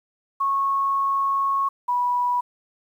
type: tone pair in turn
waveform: sine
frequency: 1099 / 979.1 Hz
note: C#6 / B5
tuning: -15 / -15 cents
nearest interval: major second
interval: 200 cents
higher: first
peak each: -19 dBFS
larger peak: neither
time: 0.4-1.69 / 1.88-2.41 s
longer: first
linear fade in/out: 10 ms
effects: 9-bit